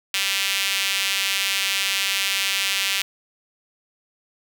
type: tone with high-pass filter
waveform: sawtooth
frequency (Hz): 195.6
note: G3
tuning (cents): -4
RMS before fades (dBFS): -23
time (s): 0.14-3.02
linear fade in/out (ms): 2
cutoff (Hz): 2700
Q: 1.9
effects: none